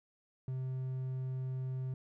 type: tone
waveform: triangle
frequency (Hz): 130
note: C3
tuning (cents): -11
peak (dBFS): -33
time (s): 0.48-1.94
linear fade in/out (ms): 2
effects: none